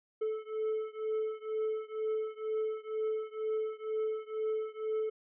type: beating tone pair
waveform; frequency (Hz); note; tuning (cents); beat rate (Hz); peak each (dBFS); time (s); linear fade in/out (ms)
triangle; 434.9 / 437; A4 / A4; -20 / -12; 2.1; -33 / -34; 0.21-5.1; 10
effects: resampled to 8000 Hz